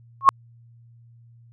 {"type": "tone with exponential growth", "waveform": "sine", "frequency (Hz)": 1089, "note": "C#6", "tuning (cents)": -31, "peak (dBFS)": -3, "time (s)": [0.21, 0.29], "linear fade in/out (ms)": 0, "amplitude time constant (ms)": 17, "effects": ["added 117 Hz sine -48 dBFS peak until 1.52 s", "resampled to 24000 Hz"]}